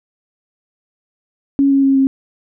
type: tone with pitch steps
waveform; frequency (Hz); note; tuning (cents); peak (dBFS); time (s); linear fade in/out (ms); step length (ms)
sine; 277.2 / 274.3 / 271.5 / 268.7; C#4 / C#4 / C#4 / C4; 0 / -18 / -36 / +46; -9; 1.59-2.07; 0; 120
effects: none